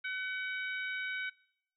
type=harmonic tone; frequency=755 Hz; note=F#5; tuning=35 cents sharp; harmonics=2 / 3 / 4 / 5; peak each=-37 / -39 / -48 / -49 dBFS; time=0.04-1.3 s; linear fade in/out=10 ms; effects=noise-tail reverb RT60 0.7 s tail -23 dB re dry